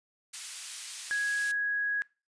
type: high-pass noise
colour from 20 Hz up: white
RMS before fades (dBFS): -39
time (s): 0.33-1.52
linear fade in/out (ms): 10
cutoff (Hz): 1900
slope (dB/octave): 12
type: tone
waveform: sine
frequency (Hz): 1661.2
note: G#6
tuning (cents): 0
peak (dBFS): -27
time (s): 1.11-2.02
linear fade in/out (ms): 0
effects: noise-tail reverb RT60 0.3 s tail -22 dB re dry + resampled to 22050 Hz